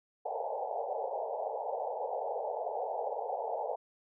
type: band-pass noise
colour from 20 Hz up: white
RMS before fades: -36 dBFS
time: 0.25-3.76 s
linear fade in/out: 10 ms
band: 440 to 880 Hz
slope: 96 dB/octave
effects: none